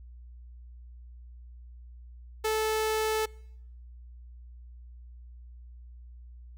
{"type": "tone", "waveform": "sawtooth", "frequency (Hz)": 436, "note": "A4", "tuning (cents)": -16, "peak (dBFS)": -22, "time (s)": [2.44, 3.26], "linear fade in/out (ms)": 10, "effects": ["noise-tail reverb RT60 0.8 s tail -26 dB re dry", "added 60 Hz sine -45 dBFS peak until 6.57 s"]}